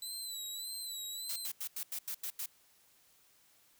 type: tone with vibrato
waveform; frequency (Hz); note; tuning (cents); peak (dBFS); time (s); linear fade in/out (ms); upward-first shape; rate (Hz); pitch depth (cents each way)
20% pulse; 3977; B7; +11; -34; 0.02-1.47; 2; sine; 1.7; 65
type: noise bursts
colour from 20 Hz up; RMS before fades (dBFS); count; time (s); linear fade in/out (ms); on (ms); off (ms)
blue; -39; 8; 1.29-2.46; 5; 71; 86
effects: white hiss -67 dBFS RMS until 3.79 s